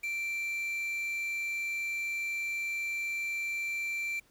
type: tone with quantisation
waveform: triangle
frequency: 2349 Hz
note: D7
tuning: in tune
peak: -30 dBFS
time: 0.03-4.2 s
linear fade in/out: 10 ms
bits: 8
effects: pink hiss -66 dBFS RMS until 4.3 s